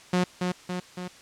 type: tone with echo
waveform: sawtooth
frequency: 180.5 Hz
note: F#3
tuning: 43 cents flat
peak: -17 dBFS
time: 0.13-0.24 s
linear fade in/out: 5 ms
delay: 280 ms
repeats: 3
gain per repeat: -4 dB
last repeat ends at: 1.08 s
effects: white hiss -50 dBFS RMS until 1.21 s + low-pass 7000 Hz 12 dB/octave